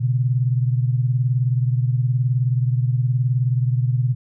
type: beating tone pair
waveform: sine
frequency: 122.5 / 141.5 Hz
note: B2 / C#3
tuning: -14 / +36 cents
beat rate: 19 Hz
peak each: -17 / -23 dBFS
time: 0-4.15 s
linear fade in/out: 20 ms
effects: none